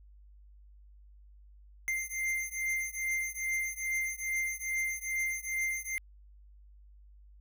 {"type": "beating tone pair", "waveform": "square", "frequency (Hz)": [2093, 2095.4], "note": ["C7", "C7"], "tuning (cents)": [0, 2], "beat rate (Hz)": 2.4, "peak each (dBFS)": [-35, -36], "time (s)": [1.88, 5.98], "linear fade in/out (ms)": 0, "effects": ["added 50 Hz sine -53 dBFS peak until 7.4 s"]}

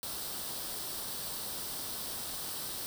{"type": "noise with comb filter", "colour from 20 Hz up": "white", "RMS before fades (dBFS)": -39, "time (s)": [0.03, 2.86], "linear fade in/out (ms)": 0, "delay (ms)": 0.22, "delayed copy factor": 0.55, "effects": []}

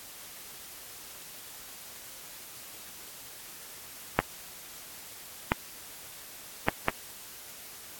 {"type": "clicks", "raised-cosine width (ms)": 0.5, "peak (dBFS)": -5, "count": 4, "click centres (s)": [4.19, 5.519, 6.685, 6.884], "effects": ["white hiss -46 dBFS RMS until 7.99 s", "AAC 64 kbps"]}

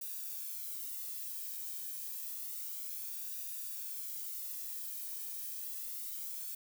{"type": "noise with flanger", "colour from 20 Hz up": "violet", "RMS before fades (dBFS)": -42, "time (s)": [0.01, 6.55], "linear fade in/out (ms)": 5, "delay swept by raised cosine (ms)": [0.94, 1.46], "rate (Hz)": 0.29, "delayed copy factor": -0.55, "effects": []}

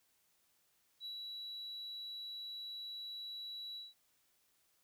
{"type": "tone with ADSR envelope", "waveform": "sine", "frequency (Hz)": 3920, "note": "B7", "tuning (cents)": -14, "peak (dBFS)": -40, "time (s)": [1, 3.94], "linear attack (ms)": 55, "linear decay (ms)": 91, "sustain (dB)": -2, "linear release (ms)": 180, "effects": ["tanh soft clip ceiling -40 dBFS", "white hiss -75 dBFS RMS until 4.83 s"]}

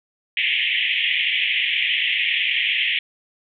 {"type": "band-pass noise", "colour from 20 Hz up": "white", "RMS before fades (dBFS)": -21, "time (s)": [0.37, 2.99], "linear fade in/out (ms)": 2, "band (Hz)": [1900, 3300], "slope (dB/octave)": 96, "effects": []}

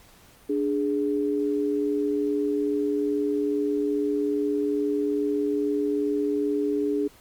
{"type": "tone pair together", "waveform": "sine", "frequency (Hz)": [292.9, 415.3], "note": ["D4", "G#4"], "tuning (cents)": [-5, 0], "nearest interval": "tritone", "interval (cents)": 605, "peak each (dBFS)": -25, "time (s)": [0.49, 7.08], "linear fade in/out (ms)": 10, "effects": ["pink hiss -54 dBFS RMS until 7.2 s", "Opus 48 kbps"]}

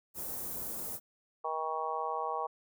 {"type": "band-stop noise", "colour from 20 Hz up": "white", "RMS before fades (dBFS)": -39, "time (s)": [0.14, 1], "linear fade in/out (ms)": 50, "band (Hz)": [760, 11000], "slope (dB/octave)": 12}
{"type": "harmonic tone", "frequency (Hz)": 158.8, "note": "D#3", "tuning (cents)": 36, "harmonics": [3, 4, 5, 6, 7], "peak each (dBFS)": [-40, -41, -37, -39, -37], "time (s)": [1.44, 2.47], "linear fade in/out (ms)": 10}
{"effects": []}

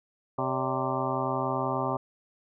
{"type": "harmonic tone with a mistuned harmonic", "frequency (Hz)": 130.3, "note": "C3", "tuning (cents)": -7, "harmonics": [1, 2, 3, 4, 5, 6, 7, 8, 9], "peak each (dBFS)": [-35, -35, -35, -35, -35, -35, -35, -35, -35], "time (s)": [0.38, 1.97], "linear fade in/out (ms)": 5, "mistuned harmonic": 4, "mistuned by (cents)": 140, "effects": []}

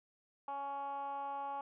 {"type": "tone with band-pass filter", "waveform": "15% pulse", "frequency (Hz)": 279.3, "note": "C#4", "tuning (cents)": 13, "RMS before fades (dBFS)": -41, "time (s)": [0.48, 1.61], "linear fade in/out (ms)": 2, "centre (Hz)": 930, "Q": 8.3, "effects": ["resampled to 8000 Hz"]}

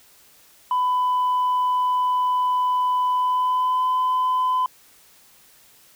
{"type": "tone with pitch glide", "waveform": "sine", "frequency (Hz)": [1000, 1013.4], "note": ["B5", "B5"], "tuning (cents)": [21, 44], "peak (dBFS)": -16, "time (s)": [0.71, 4.66], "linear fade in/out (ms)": 2, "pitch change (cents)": 23, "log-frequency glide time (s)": [3.13, 3.89], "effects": ["tanh soft clip ceiling -16 dBFS", "white hiss -53 dBFS RMS until 5.95 s"]}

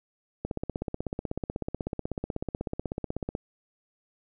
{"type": "click train", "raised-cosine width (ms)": 2, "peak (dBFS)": -17, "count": 48, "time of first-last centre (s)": [0.45, 3.351], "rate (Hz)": 16.2, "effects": []}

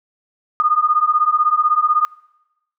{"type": "beating tone pair", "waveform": "sine", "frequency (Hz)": [1217, 1233], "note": ["D#6", "D#6"], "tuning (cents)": [-39, -16], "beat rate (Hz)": 16, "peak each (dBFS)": -16, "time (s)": [0.6, 2.05], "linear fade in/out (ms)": 0, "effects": ["noise-tail reverb RT60 1.0 s tail -25 dB re dry"]}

